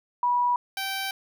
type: tone pair in turn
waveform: sine / 10% pulse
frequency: 975 / 777 Hz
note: B5 / G5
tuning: -23 / -16 cents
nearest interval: major third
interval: 393 cents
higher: first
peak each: -20 dBFS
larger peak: neither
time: 0.23-0.56 / 0.77-1.11 s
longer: second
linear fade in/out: 2 ms
effects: none